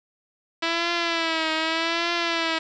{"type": "tone with vibrato", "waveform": "5% pulse", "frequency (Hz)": 329.6, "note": "E4", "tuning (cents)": 0, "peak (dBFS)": -11, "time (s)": [0.62, 2.59], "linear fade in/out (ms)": 10, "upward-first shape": "triangle", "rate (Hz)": 0.83, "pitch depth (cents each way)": 76, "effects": ["resampled to 16000 Hz", "8-bit"]}